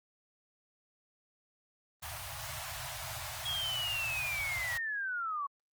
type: band-stop noise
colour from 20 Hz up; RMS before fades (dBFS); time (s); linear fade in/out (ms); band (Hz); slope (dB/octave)
pink; -40; 2.02-4.78; 10; 140 to 600; 96
type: linear sweep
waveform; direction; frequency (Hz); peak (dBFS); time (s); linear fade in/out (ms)
sine; down; 3322 to 1100; -33; 3.45-5.47; 10
effects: high-pass 80 Hz 12 dB/octave + Opus 24 kbps